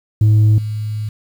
sine tone with level steps, 107.2 Hz, A2, 45 cents flat, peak -5 / -19 dBFS, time 0.21-1.09 s, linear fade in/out 5 ms, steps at 0.58 s, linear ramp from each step 2 ms, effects tanh soft clip ceiling -7 dBFS + 7-bit

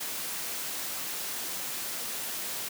white high-pass noise, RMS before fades -35 dBFS, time 0-2.69 s, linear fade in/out 10 ms, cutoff 140 Hz, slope 12 dB/octave, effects none

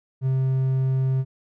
triangle tone, 131.9 Hz, C3, 14 cents sharp, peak -17 dBFS, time 0.21-1.25 s, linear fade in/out 50 ms, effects none

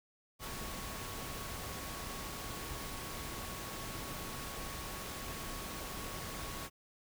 sine tone in noise, 1110 Hz, C#6, 2 cents sharp, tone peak -51 dBFS, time 0.39-6.7 s, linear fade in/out 50 ms, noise pink, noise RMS -43 dBFS, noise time 0.39-6.7 s, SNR -11 dB, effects none

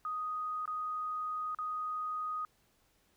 sine tone with dropouts, 1246 Hz, D#6, 2 cents sharp, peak -34 dBFS, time 0.05-2.45 s, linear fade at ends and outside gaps 1 ms, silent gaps 0.656-0.677 / 1.548-1.587 s, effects pink hiss -71 dBFS RMS until 3.16 s

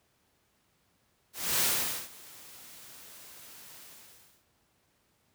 white noise with ADSR envelope, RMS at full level -26 dBFS, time 1.33-4.45 s, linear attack 280 ms, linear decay 470 ms, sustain -24 dB, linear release 630 ms, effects pink hiss -71 dBFS RMS until 5.34 s + high-pass 60 Hz 12 dB/octave

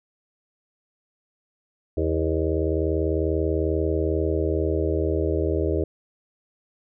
harmonic tone with a mistuned harmonic, 80.2 Hz, E2, 47 cents flat, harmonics 1 / 2 / 4 / 5 / 6 / 7 / 8, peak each -25 / -35 / -27 / -26 / -30 / -33 / -33 dBFS, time 1.97-5.84 s, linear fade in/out 5 ms, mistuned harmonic 8, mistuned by -49 cents, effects none

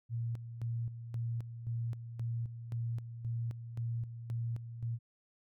sine tone with tremolo, 116.54 Hz, A#2, in tune, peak -33 dBFS, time 0.09-4.99 s, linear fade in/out 50 ms, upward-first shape square, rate 1.9 Hz, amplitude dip 65%, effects none

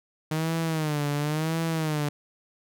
sawtooth tone with vibrato, 154.4 Hz, D#3, 13 cents flat, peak -21 dBFS, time 0.31-2.09 s, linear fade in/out 5 ms, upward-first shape sine, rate 0.95 Hz, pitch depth 110 cents each way, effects none

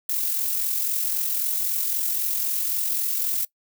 violet noise with amplitude modulation, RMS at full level -23 dBFS, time 0.09-3.45 s, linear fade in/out 5 ms, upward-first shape sine, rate 43.8 Hz, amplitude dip 40%, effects noise-tail reverb RT60 0.1 s tail -21 dB re dry

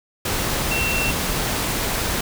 sine tone in noise, 2712 Hz, E7, 49 cents sharp, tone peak -22 dBFS, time 0.71-1.11 s, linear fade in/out 5 ms, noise pink, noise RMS -23 dBFS, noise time 0.25-2.21 s, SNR -2 dB, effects none

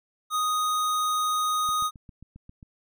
square tone, 1244.5 Hz, D#6, in tune, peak -24 dBFS, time 0.3-1.91 s, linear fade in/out 50 ms
click train, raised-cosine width 5 ms, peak -33 dBFS, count 8, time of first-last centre 1.69-2.628 s, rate 7.46 Hz
effects none

